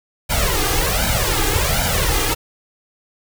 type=noise with flanger; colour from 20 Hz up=pink; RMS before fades=-18 dBFS; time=0.29-2.35 s; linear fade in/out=20 ms; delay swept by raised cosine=1.3 to 2.5 ms; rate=1.3 Hz; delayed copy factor=+0.9; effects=none